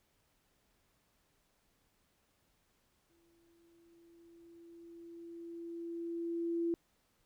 sine tone with exponential growth, 337.5 Hz, E4, 41 cents sharp, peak -30 dBFS, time 3.1-6.74 s, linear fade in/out 0 ms, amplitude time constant 790 ms, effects pink hiss -75 dBFS RMS until 7.25 s

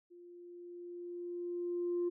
sine tone with level ramp, 350 Hz, F4, 4 cents sharp, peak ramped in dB -53 to -29 dBFS, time 0.1-2.1 s, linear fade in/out 20 ms, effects tanh soft clip ceiling -28 dBFS

